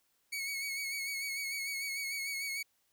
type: tone with vibrato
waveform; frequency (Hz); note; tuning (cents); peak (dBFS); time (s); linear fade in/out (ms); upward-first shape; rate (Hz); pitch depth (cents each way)
sawtooth; 2217; C#7; 0; -32; 0.32-2.63; 10; sine; 6.7; 42
effects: white hiss -75 dBFS RMS until 2.92 s